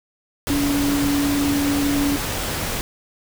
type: tone in noise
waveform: sine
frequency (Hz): 284.9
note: C#4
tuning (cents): +48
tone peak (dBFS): -18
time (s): 0.5-2.16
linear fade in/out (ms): 0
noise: pink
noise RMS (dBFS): -25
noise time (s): 0.47-2.81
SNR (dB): +4
effects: none